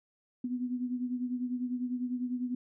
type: beating tone pair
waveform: sine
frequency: 246.9 / 256.9 Hz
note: B3 / C4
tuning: 0 / -32 cents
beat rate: 10 Hz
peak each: -32 / -38 dBFS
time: 0.44-2.55 s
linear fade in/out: 5 ms
effects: none